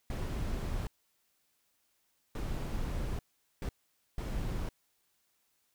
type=noise bursts at uneven times; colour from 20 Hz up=brown; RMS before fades=-35 dBFS; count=4; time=0.1-0.87 / 2.35-3.19 / 3.62-3.69 / 4.18-4.69 s; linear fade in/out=2 ms; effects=white hiss -75 dBFS RMS until 5.74 s